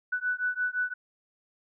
sine beating tone pair, 1485 / 1490.8 Hz, F#6 / F#6, +6 / +13 cents, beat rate 5.8 Hz, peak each -30 dBFS, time 0.12-0.94 s, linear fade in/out 10 ms, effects none

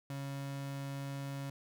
35% pulse tone, 138.59 Hz, C#3, in tune, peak -37 dBFS, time 0.1-1.5 s, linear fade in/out 2 ms, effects none

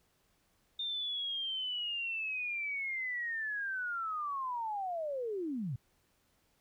sine linear sweep, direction down, 3632 to 110 Hz, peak -34 dBFS, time 0.79-5.76 s, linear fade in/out 5 ms, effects pink hiss -73 dBFS RMS until 6.6 s

